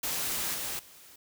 white noise with level steps, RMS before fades -32 / -35 / -53 dBFS, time 0.03-1.16 s, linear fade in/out 5 ms, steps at 0.54 / 0.79 s, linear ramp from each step 2 ms, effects none

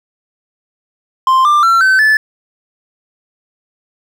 triangle tone with pitch steps, 1046.5 / 1188.3 / 1349.3 / 1532.2 / 1739.8 Hz, C6 / D6 / E6 / G6 / A6, 0 / +20 / +40 / -40 / -20 cents, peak -5 dBFS, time 1.27-2.17 s, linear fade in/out 2 ms, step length 180 ms, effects none

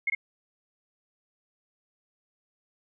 sine tone with echo, 2154 Hz, C7, 50 cents sharp, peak -23 dBFS, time 0.07-0.1 s, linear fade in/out 5 ms, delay 50 ms, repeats 1, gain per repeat -2 dB, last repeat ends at 0.15 s, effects none

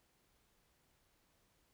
silence, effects pink hiss -75 dBFS RMS until 1.73 s

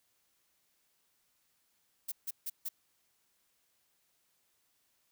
violet noise bursts, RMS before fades -37 dBFS, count 4, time 2.08-2.69 s, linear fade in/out 10 ms, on 40 ms, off 150 ms, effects white hiss -75 dBFS RMS until 5.11 s

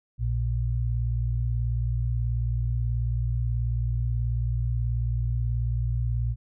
sine tone pair together, 59.23 / 117.7 Hz, A#1 / A#2, +28 / +17 cents, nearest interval octave, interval 1189 cents, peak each -26 dBFS, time 0.18-6.36 s, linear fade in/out 50 ms, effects none

